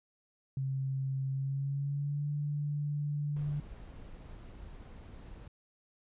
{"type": "tone with pitch glide", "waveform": "sine", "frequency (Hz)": [134.3, 146.46], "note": ["C3", "D3"], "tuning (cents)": [46, -4], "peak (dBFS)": -31, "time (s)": [0.57, 3.6], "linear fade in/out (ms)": 2, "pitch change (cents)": 150, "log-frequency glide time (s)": [1.3, 2.29]}
{"type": "noise", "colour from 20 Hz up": "brown", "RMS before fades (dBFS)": -48, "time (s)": [3.36, 5.48], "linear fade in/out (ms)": 5}
{"effects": ["resampled to 8000 Hz"]}